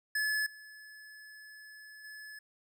square tone with level steps, 1717 Hz, A6, 43 cents flat, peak -30 / -50 / -46 dBFS, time 0.15-2.39 s, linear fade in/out 5 ms, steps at 0.46 / 2.04 s, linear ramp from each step 5 ms, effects none

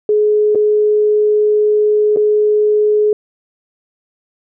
sine tone with dropouts, 422.1 Hz, G#4, 28 cents sharp, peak -9 dBFS, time 0.09-3.13 s, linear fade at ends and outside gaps 2 ms, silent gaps 0.549-0.555 / 2.162-2.17 s, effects none

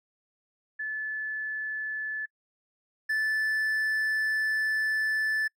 sine / triangle tone pair in turn, 1734 / 1748.1 Hz, A6 / A6, -26 / -12 cents, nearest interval unison, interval 14 cents, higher second, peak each -30 / -23 dBFS, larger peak second, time 0.79-2.26 / 3.09-5.48 s, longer second, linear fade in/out 10 ms, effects noise-tail reverb RT60 0.1 s tail -26 dB re dry

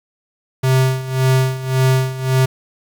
square tone with tremolo, 130.81 Hz, C3, in tune, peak -11 dBFS, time 0.63-2.46 s, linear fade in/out 10 ms, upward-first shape sine, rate 1.8 Hz, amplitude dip 80%, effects 7-bit

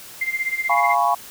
sine tone with tremolo, 2093 Hz, C7, in tune, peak -18 dBFS, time 0.21-0.95 s, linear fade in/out 5 ms, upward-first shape sine, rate 16 Hz, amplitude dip 80%
sine chord, C# dominant seventh, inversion first, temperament equal, 698.5 / 830.6 / 987.8 / 1108.7 Hz, E#5 / G#5 / B5 / C#6, 0 / 0 / 0 / 0 cents, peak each -21 dBFS, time 0.69-1.15 s, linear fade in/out 10 ms
effects white hiss -40 dBFS RMS until 1.3 s

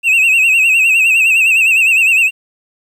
triangle tone with vibrato, 2637 Hz, E7, in tune, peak -6 dBFS, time 0.03-2.31 s, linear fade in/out 50 ms, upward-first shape sine, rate 9.8 Hz, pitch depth 87 cents each way, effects 8-bit

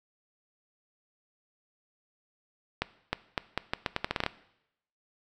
accelerating click train, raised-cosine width 0.3 ms, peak -11 dBFS, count 13, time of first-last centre 2.82-4.263 s, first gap 310 ms, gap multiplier 0.8, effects noise-tail reverb RT60 0.8 s tail -18 dB re dry

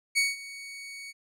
sawtooth tone with ADSR envelope, 2234 Hz, C#7, 13 cents sharp, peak -17 dBFS, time 0.15-1.13 s, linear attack 27 ms, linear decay 180 ms, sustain -19 dB, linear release 32 ms, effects low-pass 11000 Hz 12 dB/octave

